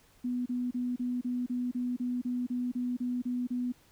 sine tone bursts, 246.9 Hz, B3, in tune, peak -29 dBFS, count 14, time 0.24-3.723 s, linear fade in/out 10 ms, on 220 ms, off 31 ms, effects pink hiss -63 dBFS RMS until 3.91 s

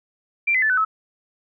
sine tone with pitch steps, 2361 / 2032 / 1748.4 / 1504.6 / 1294.8 Hz, D7 / B6 / A6 / F#6 / E6, +9 / +49 / -11 / +29 / -31 cents, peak -16 dBFS, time 0.47-0.85 s, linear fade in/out 10 ms, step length 76 ms, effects none

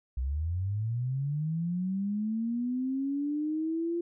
sine linear sweep, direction up, 60.3 to 345.4 Hz, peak -28 dBFS, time 0.17-4.01 s, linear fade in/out 5 ms, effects none

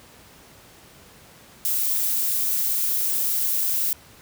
violet noise, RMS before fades -23 dBFS, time 1.65-3.93 s, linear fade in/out 0 ms, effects pink hiss -49 dBFS RMS until 4.21 s + high-pass 60 Hz 12 dB/octave

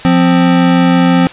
square tone pair together, 175.56 / 261.6 Hz, F3 / C4, +9 / 0 cents, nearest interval perfect fifth, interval 691 cents, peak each -10 dBFS, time 0.05-1.27 s, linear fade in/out 0 ms, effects white hiss -30 dBFS RMS until 1.32 s + resampled to 8000 Hz

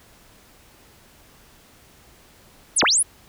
sine linear two-way sweep, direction down then up, 11175 to 170.3 to 11175 Hz, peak -15 dBFS, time 2.76-3.03 s, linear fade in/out 10 ms, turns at 2.83 s, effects pink hiss -52 dBFS RMS until 3.28 s

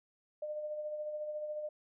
sine tone with tremolo, 604 Hz, D5, 48 cents sharp, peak -35 dBFS, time 0.42-1.69 s, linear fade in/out 5 ms, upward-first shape sine, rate 14 Hz, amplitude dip 40%, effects none

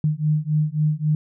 sine beating tone pair, 150.8 / 154.5 Hz, D3 / D#3, +46 / -12 cents, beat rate 3.7 Hz, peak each -21 dBFS, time 0.04-1.15 s, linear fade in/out 2 ms, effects none

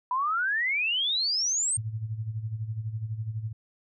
sine exponential sweep, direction up, 977 to 8720 Hz, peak -24 dBFS, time 0.11-1.77 s, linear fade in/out 2 ms
sine tone with tremolo, 110 Hz, A2, in tune, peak -27 dBFS, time 1.77-3.53 s, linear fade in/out 10 ms, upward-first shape sine, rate 12 Hz, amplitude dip 70%
effects none

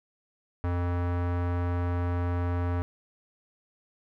square tone with low-pass filter, 87.9 Hz, F2, 12 cents sharp, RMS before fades -28 dBFS, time 0.64-2.82 s, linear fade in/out 0 ms, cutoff 1400 Hz, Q 1.2, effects 11-bit

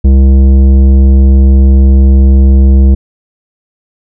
triangle tone with tanh clipping, 66.9 Hz, C2, 39 cents sharp, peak -3 dBFS, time 0.04-2.95 s, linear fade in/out 10 ms, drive 16 dB, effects none

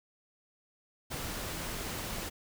pink noise, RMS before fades -38 dBFS, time 1.1-2.3 s, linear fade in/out 20 ms, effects none

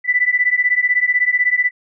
sine beating tone pair, 1975.5 / 1991.5 Hz, B6 / B6, 0 / +14 cents, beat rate 16 Hz, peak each -16 dBFS, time 0.04-1.71 s, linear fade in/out 50 ms, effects none

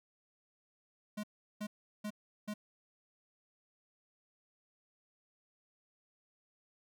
square tone bursts, 210 Hz, G#3, 19 cents sharp, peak -38 dBFS, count 4, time 1.17-2.54 s, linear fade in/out 10 ms, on 65 ms, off 370 ms, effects none

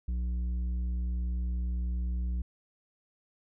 sine tone with tanh clipping, 60.7 Hz, B1, 29 cents flat, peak -30 dBFS, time 0.08-2.42 s, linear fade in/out 5 ms, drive 7 dB, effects none

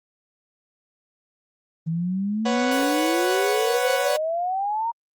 sine exponential sweep, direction up, 158.8 to 944 Hz, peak -22 dBFS, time 1.86-4.92 s, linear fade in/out 20 ms
sawtooth chord, B suspended second, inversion none, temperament equal, 493.9 / 554.4 / 740 Hz, B4 / C#5 / F#5, 0 / 0 / 0 cents, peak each -22 / -23 / -22 dBFS, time 2.45-4.17 s, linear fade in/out 10 ms
effects Opus 24 kbps

